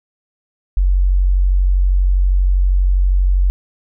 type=tone; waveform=sine; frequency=46.25 Hz; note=F#1; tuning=in tune; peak=-10 dBFS; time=0.77-3.5 s; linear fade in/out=0 ms; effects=none